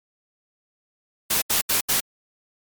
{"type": "noise bursts", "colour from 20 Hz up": "white", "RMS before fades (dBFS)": -21, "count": 4, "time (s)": [1.3, 2.005], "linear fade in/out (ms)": 10, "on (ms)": 120, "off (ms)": 75, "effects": ["MP3 96 kbps"]}